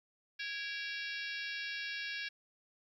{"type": "harmonic tone with a mistuned harmonic", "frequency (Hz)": 552, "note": "C#5", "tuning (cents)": -7, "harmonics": [3, 4, 5, 6, 7, 8, 9, 10], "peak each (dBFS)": [-42, -44, -46, -48, -49, -50, -51, -52], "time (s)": [0.39, 2.29], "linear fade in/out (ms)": 10, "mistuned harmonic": 4, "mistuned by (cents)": 85, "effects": ["12-bit"]}